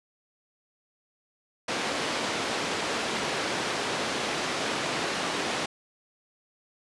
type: band-pass noise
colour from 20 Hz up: pink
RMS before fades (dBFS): -30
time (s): 1.68-5.66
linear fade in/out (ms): 5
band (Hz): 270 to 5300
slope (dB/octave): 12
effects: resampled to 24000 Hz